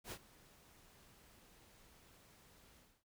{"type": "noise with ADSR envelope", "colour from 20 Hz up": "pink", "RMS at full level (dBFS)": -45, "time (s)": [0.04, 3.04], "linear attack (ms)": 75, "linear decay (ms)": 64, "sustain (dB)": -20, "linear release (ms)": 270, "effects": []}